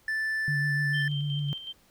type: tone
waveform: triangle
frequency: 1760 Hz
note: A6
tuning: in tune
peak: -25 dBFS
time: 0.08-1.08 s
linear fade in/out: 2 ms
type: tone with vibrato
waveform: sine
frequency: 144.5 Hz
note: D3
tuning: 28 cents flat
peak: -27 dBFS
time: 0.48-1.53 s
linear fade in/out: 0 ms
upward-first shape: sine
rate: 6.8 Hz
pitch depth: 30 cents each way
type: tone with tremolo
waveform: sine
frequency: 3136 Hz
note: G7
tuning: in tune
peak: -34 dBFS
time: 0.93-1.73 s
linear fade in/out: 20 ms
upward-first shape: square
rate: 5.4 Hz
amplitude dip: 50%
effects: pink hiss -62 dBFS RMS until 1.9 s